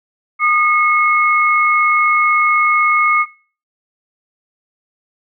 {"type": "tone pair together", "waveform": "sine", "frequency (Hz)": [1223, 2179], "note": ["D#6", "C#7"], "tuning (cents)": [-30, -30], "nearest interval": "minor seventh", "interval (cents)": 1000, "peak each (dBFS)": -13, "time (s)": [0.39, 3.26], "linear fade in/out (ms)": 50, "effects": ["noise-tail reverb RT60 0.4 s tail -20 dB re dry"]}